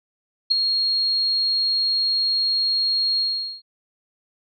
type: tone with ADSR envelope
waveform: sine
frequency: 4270 Hz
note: C8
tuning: 34 cents sharp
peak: -11 dBFS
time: 0.5-3.62 s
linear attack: 18 ms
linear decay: 3 ms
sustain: -7 dB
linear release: 430 ms
effects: none